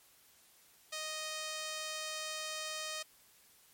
5% pulse tone, 622.3 Hz, D#5, in tune, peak -27 dBFS, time 0.92-3.03 s, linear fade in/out 10 ms, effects white hiss -64 dBFS RMS until 3.73 s + MP3 64 kbps

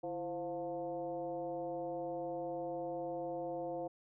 sine tone with frequency modulation, 521 Hz, C5, 7 cents flat, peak -37 dBFS, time 0.03-3.88 s, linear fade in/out 10 ms, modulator 186 Hz, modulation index 1.2, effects none

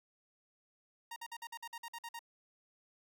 sawtooth tone bursts, 932.3 Hz, A#5, in tune, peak -39 dBFS, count 11, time 1.11-2.192 s, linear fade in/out 5 ms, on 52 ms, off 51 ms, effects none

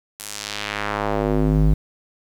square tone with band-pass filter sweep, 51.91 Hz, G#1, in tune, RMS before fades -21 dBFS, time 0.19-1.74 s, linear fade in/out 5 ms, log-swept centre 11000 to 110 Hz, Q 1.1, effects 8-bit

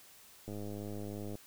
click train, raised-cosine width 2 ms, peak -30 dBFS, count 91, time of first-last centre 0.48-1.354 s, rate 103 Hz, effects white hiss -58 dBFS RMS until 1.46 s

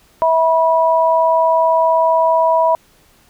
sine tone pair together, 650.7 / 975 Hz, E5 / B5, -23 / -23 cents, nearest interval perfect fifth, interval 700 cents, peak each -13 dBFS, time 0.22-2.75 s, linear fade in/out 0 ms, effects pink hiss -52 dBFS RMS until 3.29 s

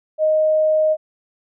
sine tone, 622.3 Hz, D#5, in tune, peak -13 dBFS, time 0.18-0.97 s, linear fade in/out 50 ms, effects none

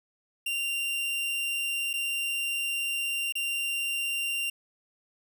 45% pulse tone with dropouts, 2777 Hz, F7, 10 cents flat, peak -28 dBFS, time 0.46-4.5 s, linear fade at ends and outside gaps 5 ms, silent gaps 1.932-1.937 / 3.324-3.353 s, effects none

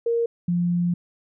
sine tone pair in turn, 466.2 / 174.63 Hz, A#4 / F3, 0 / 0 cents, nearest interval octave + perfect fourth, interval 1700 cents, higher first, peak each -19 dBFS, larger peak neither, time 0.06-0.26 / 0.48-0.94 s, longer second, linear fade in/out 5 ms, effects none

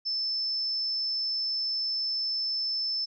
sine tone, 5274 Hz, E8, in tune, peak -27 dBFS, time 0.05-3.06 s, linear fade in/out 20 ms, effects none

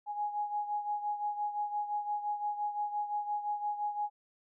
sine beating tone pair, 830 / 835.8 Hz, G#5 / G#5, -1 / +11 cents, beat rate 5.8 Hz, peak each -33 / -39 dBFS, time 0.06-4.1 s, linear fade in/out 50 ms, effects none

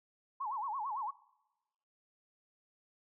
sine tone with vibrato, 964 Hz, B5, 42 cents flat, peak -35 dBFS, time 0.4-1.11 s, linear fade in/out 10 ms, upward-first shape sine, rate 8.9 Hz, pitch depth 260 cents each way, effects noise-tail reverb RT60 1.0 s tail -21 dB re dry

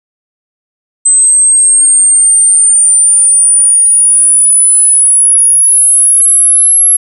sine linear sweep, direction up, 8150 to 11175 Hz, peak -3 dBFS, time 1.05-6.97 s, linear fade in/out 10 ms, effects none

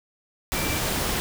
sine tone in noise, 2343 Hz, D7, 5 cents flat, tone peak -33 dBFS, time 0.55-0.78 s, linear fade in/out 0 ms, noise pink, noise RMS -26 dBFS, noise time 0.52-1.2 s, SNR -10 dB, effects none

